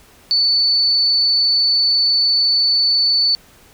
sine tone, 4487 Hz, C#8, 20 cents sharp, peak -12 dBFS, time 0.31-3.35 s, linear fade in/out 0 ms, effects pink hiss -48 dBFS RMS until 3.73 s

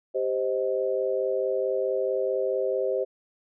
sine chord, C minor, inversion second, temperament just, 392.4 / 523.3 / 627.9 Hz, G4 / C5 / Eb5, +2 / 0 / +16 cents, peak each -28 / -26 / -31 dBFS, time 0.14-3.05 s, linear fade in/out 20 ms, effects none

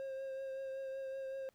triangle tone with vibrato, 535 Hz, C5, 38 cents sharp, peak -38 dBFS, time 0-1.49 s, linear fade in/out 0 ms, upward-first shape triangle, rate 5.3 Hz, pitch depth 21 cents each way, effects pink hiss -75 dBFS RMS until 1.54 s

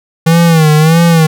square tone with vibrato, 160.8 Hz, E3, 43 cents flat, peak -5 dBFS, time 0.26-1.27 s, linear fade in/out 10 ms, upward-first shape sine, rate 1.6 Hz, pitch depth 96 cents each way, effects none

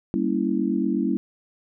sine chord, G diminished seventh, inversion none, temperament equal with one note detuned, 196 / 233.1 / 281.2 / 329.6 Hz, G3 / Bb3 / Db4 / Fb4, 0 / 0 / +25 / 0 cents, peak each -26 dBFS, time 0.14-1.17 s, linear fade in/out 0 ms, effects none

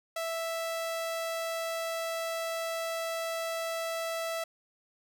sawtooth tone, 659.3 Hz, E5, in tune, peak -28 dBFS, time 0.16-4.44 s, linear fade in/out 5 ms, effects none

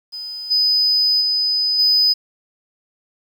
sine tone with level steps, 5000 Hz, D#8, 8 cents sharp, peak -27 / -12 / -15 / -10 dBFS, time 0.12-2.14 s, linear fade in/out 20 ms, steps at 0.5 / 1.2 / 1.78 s, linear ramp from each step 20 ms, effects tanh soft clip ceiling -9 dBFS + 8-bit

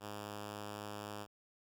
5% pulse tone, 103.83 Hz, G#2, in tune, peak -32 dBFS, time 0-1.27 s, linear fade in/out 50 ms, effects none

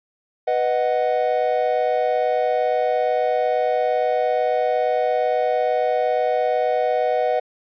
triangle chord, B major, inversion none, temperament equal, 493.9 / 622.3 / 740 Hz, B4 / D#5 / F#5, 0 / 0 / 0 cents, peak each -20 dBFS, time 0.47-7.4 s, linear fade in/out 10 ms, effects resampled to 11025 Hz

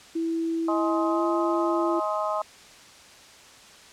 sine tone with pitch glide, 329.3 to 338 Hz, E4 to E4, -2 to +43 cents, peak -24 dBFS, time 0.15-2 s, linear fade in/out 10 ms, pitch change +45 cents, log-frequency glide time 1.08-1.23 s
harmonic tone, 209.8 Hz, G#3, 18 cents sharp, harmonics 3 / 4 / 5 / 6, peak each -28 / -32 / -30 / -31 dBFS, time 0.68-2.42 s, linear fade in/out 5 ms
effects white hiss -49 dBFS RMS until 3.92 s + low-pass 7000 Hz 12 dB/octave

